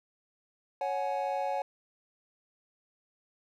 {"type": "chord", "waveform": "triangle", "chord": "C# suspended fourth", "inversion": "none", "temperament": "equal with one note detuned", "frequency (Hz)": [554.4, 740, 842.2], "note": ["C#5", "F#5", "G#5"], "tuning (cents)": [0, 0, 24], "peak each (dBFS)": -32, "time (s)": [0.81, 1.62], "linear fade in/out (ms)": 2, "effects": []}